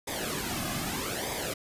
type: noise with flanger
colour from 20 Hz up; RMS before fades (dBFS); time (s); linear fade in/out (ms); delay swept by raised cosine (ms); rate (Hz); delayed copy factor
pink; -33; 0.07-1.54; 10; 0.7 to 2.2; 0.81; -0.7
effects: resampled to 32000 Hz